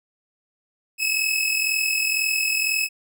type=tone pair together; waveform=sawtooth; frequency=2558 / 2600 Hz; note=D#7 / E7; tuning=+47 / -24 cents; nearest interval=unison; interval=29 cents; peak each=-20 dBFS; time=0.98-2.89 s; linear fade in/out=50 ms; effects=none